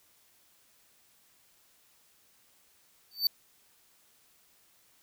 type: tone with exponential growth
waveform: square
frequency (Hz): 4559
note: C#8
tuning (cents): +48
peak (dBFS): -20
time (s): 3.11-3.27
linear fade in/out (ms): 2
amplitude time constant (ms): 33
effects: white hiss -65 dBFS RMS until 5.02 s